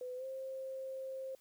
sine tone with pitch glide, 502 to 529.1 Hz, B4 to C5, +28 to +19 cents, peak -40 dBFS, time 0.01-1.35 s, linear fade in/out 2 ms, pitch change +91 cents, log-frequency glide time 0.16-0.25 s, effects white hiss -69 dBFS RMS until 1.4 s

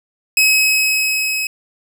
sawtooth tone with level ramp, 2556 Hz, D#7, 46 cents sharp, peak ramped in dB -6 to -15 dBFS, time 0.37-1.47 s, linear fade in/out 2 ms, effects none

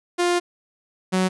sawtooth tone pair in turn, 351.4 / 186.15 Hz, F4 / F#3, +11 / +11 cents, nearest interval major seventh, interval 1100 cents, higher first, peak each -14 dBFS, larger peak neither, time 0.18-0.4 / 1.12-1.29 s, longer first, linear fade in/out 20 ms, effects resampled to 24000 Hz

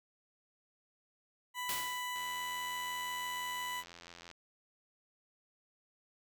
20% pulse tone, 992 Hz, B5, 7 cents sharp, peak -32 dBFS, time 1.54-3.84 s, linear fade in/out 50 ms
white noise with exponential decay, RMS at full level -36 dBFS, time 1.69-2.29 s, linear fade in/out 1 ms, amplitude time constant 130 ms
click train, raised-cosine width 0.2 ms, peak -33 dBFS, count 186, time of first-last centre 2.16-4.314 s, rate 85.9 Hz
effects none

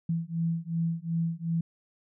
sine beating tone pair, 164.81 / 167.51 Hz, E3 / E3, 0 / +28 cents, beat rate 2.7 Hz, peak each -30 dBFS, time 0.09-1.61 s, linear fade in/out 5 ms, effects none

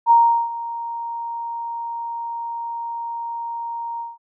sine tone with ADSR envelope, 932.3 Hz, A#5, in tune, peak -8 dBFS, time 0.06-4.18 s, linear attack 47 ms, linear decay 380 ms, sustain -17 dB, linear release 180 ms, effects none

